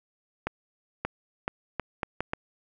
accelerating click train, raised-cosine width 0.5 ms, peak -13 dBFS, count 7, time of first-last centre 0.47-2.334 s, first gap 580 ms, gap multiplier 0.74, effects none

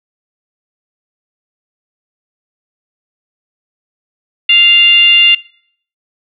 sine tone with frequency modulation, 2794 Hz, F7, in tune, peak -4 dBFS, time 4.49-5.35 s, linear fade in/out 5 ms, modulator 705 Hz, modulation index 0.56, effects noise-tail reverb RT60 0.6 s tail -22 dB re dry

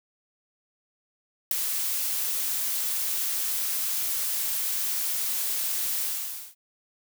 blue noise with ADSR envelope, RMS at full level -18 dBFS, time 1.51-6.55 s, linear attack 4 ms, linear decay 3 ms, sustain -10 dB, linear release 530 ms, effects none

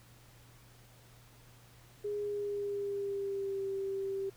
sine tone with pitch glide, 413 to 390 Hz, G#4 to G4, -10 to -9 cents, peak -33 dBFS, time 2.04-4.3 s, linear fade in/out 10 ms, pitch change -99 cents, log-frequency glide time 2.18-3.65 s, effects added 119 Hz sine -59 dBFS peak until 4.36 s + pink hiss -61 dBFS RMS until 4.36 s

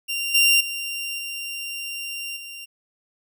sawtooth tone with level steps, 2776 Hz, F7, 11 cents flat, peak -21 / -11 / -24 / -26 / -32 dBFS, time 0.08-2.66 s, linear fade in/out 20 ms, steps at 0.34 / 0.6 / 1.18 / 2.36 s, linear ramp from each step 10 ms, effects none

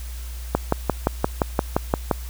click train, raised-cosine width 1 ms, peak -3 dBFS, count 10, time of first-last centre 0.55-2.112 s, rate 5.76 Hz, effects added 60 Hz sine -30 dBFS peak until 2.29 s + white hiss -43 dBFS RMS until 2.29 s

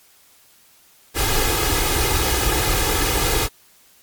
pink noise with comb filter, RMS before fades -19 dBFS, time 1.14-3.49 s, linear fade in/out 50 ms, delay 2.4 ms, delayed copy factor +0.7, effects white hiss -53 dBFS RMS until 4.02 s + MP3 96 kbps

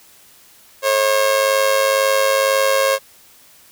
sawtooth tone with amplitude modulation, 540 Hz, C#5, 45 cents flat, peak -7 dBFS, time 0.82-2.99 s, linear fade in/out 50 ms, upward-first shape sine, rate 102 Hz, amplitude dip 60%, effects white hiss -48 dBFS RMS until 3.71 s

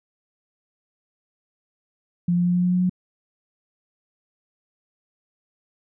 sine tone with pitch steps, 174.61 / 175.82 / 177.05 / 178.28 / 179.52 / 180.77 / 182.02 Hz, F3 / F3 / F3 / F3 / F3 / F#3 / F#3, 0 / +12 / +24 / +36 / +48 / -40 / -28 cents, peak -17 dBFS, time 2.28-2.896 s, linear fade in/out 5 ms, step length 88 ms, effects none

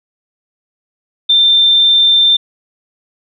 sine tone, 3578 Hz, A7, 28 cents sharp, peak -6 dBFS, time 1.29-2.37 s, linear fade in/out 10 ms, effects none

